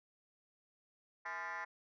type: tone with frequency modulation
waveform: sine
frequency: 1396.9 Hz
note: F6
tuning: in tune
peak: -38 dBFS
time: 1.25-1.65 s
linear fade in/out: 10 ms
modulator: 186 Hz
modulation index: 3.3
effects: tanh soft clip ceiling -38 dBFS